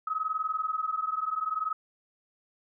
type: tone pair together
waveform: sine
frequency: 1264 / 1284.6 Hz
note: D#6 / E6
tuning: +27 / -45 cents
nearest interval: unison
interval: 28 cents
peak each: -31 / -31 dBFS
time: 0.07-1.73 s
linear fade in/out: 5 ms
effects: none